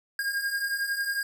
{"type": "beating tone pair", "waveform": "square", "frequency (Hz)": [1612, 1623], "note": ["G6", "G#6"], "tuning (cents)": [48, -40], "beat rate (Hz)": 11, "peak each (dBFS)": [-34, -29], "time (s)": [0.19, 1.23], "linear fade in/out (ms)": 2, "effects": []}